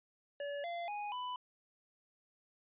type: tone with pitch steps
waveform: square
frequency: 572 / 688.1 / 827.8 / 995.9 Hz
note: D5 / F5 / G#5 / B5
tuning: -46 / -26 / -6 / +14 cents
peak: -39 dBFS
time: 0.4-1.36 s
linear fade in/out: 2 ms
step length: 240 ms
effects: resampled to 8000 Hz